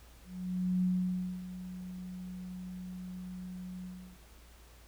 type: tone with ADSR envelope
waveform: sine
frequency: 182.6 Hz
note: F#3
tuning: 23 cents flat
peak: -26 dBFS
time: 0.24-4.2 s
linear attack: 590 ms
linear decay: 580 ms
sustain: -14 dB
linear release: 360 ms
effects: added 58 Hz sine -55 dBFS peak until 4.87 s + pink hiss -60 dBFS RMS until 4.87 s